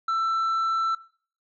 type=tone with tanh clipping; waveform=triangle; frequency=1333 Hz; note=E6; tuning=19 cents sharp; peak=-23 dBFS; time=0.08-0.95 s; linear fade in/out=5 ms; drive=8 dB; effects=noise-tail reverb RT60 0.5 s tail -20 dB re dry